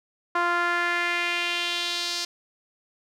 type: tone with band-pass filter sweep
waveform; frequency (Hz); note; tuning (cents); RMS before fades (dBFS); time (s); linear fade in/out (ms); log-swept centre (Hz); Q
sawtooth; 347.8; F4; -7; -26; 0.35-2.25; 5; 1200 to 4900; 2.4
effects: none